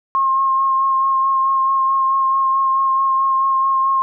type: tone with vibrato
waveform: sine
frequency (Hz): 1071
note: C6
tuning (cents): +40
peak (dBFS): -13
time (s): 0.15-4.02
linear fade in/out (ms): 0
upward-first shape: sine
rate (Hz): 4.6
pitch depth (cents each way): 16
effects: none